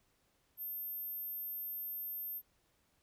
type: tone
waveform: sine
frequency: 13290 Hz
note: G#9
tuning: in tune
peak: -39 dBFS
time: 0.57-2.42 s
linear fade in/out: 50 ms
effects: pink hiss -75 dBFS RMS until 3.02 s